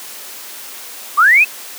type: linear sweep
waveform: sine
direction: up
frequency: 1099 to 2642 Hz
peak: -6 dBFS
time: 1.17-1.45 s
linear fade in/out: 20 ms
effects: white hiss -32 dBFS RMS until 1.78 s + high-pass 300 Hz 12 dB/octave